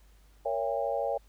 sine chord, A# diminished seventh, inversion none, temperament just, 466.2 / 559.4 / 671.3 / 805.5 Hz, A#4 / C#5 / E5 / G5, 0 / +16 / +31 / +47 cents, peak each -35 / -31 / -34 / -34 dBFS, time 0.45-1.18 s, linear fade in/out 10 ms, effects added 50 Hz sine -56 dBFS peak until 1.28 s + pink hiss -66 dBFS RMS until 1.28 s

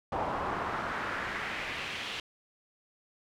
brown noise with band-pass filter sweep, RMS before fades -35 dBFS, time 0.12-2.2 s, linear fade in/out 2 ms, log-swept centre 830 to 3200 Hz, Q 1.9, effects none

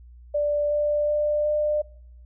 sine tone with pitch steps, 587.3 / 591.4 / 595.5 / 599.6 Hz, D5 / D5 / D5 / D5, 0 / +12 / +24 / +36 cents, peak -20 dBFS, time 0.34-1.82 s, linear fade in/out 10 ms, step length 370 ms, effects noise-tail reverb RT60 0.7 s tail -23 dB re dry + added 60 Hz sine -44 dBFS peak until 2.25 s

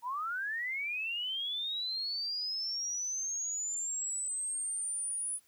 sine linear sweep, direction up, 920 to 9956 Hz, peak -33 dBFS, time 0.02-5.4 s, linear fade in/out 50 ms, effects white hiss -68 dBFS RMS until 5.47 s

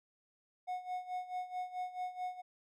triangle tone with tremolo, 730 Hz, F#5, 24 cents flat, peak -33 dBFS, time 0.67-2.42 s, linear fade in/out 20 ms, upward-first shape sine, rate 4.6 Hz, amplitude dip 80%, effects none

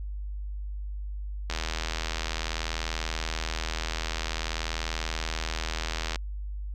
click train, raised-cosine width 0.2 ms, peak -13 dBFS, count 376, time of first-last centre 1.5-6.158 s, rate 80.5 Hz, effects added 50 Hz sine -32 dBFS peak until 6.74 s

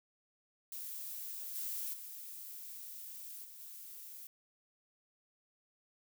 violet noise with level steps, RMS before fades -44 / -40 / -48 / -53 / -50 dBFS, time 0.72-4.27 s, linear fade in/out 2 ms, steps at 1.55 / 1.93 / 3.44 / 3.59 s, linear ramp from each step 10 ms, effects none

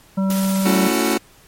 harmonic tone, 192.6 Hz, G3, 30 cents flat, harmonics 1 / 3 / 5 / 7, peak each -16 / -28 / -33 / -35 dBFS, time 0.17-0.88 s, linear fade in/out 10 ms
white noise with tremolo, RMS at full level -27 dBFS, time 0.3-1.14 s, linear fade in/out 2 ms, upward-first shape triangle, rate 16 Hz, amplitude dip 30%
sawtooth chord, F# minor seventh, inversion first, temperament just, 222 / 277.5 / 333 / 370 Hz, A3 / C#4 / E4 / F#4, +16 / +2 / +18 / 0 cents, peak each -18 dBFS, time 0.65-1.18 s, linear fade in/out 10 ms
effects pink hiss -50 dBFS RMS until 1.47 s + MP3 64 kbps

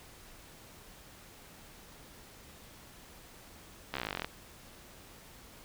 slowing click train, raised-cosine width 0.3 ms, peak -18 dBFS, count 17, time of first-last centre 3.94-4.246 s, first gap 14 ms, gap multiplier 1.04, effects pink hiss -54 dBFS RMS until 5.64 s

